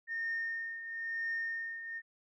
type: tone with tremolo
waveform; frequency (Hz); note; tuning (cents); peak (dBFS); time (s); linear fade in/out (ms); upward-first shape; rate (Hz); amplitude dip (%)
sine; 1829; A#6; -33; -31; 0.07-2.02; 50; triangle; 1; 70
effects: tanh soft clip ceiling -29 dBFS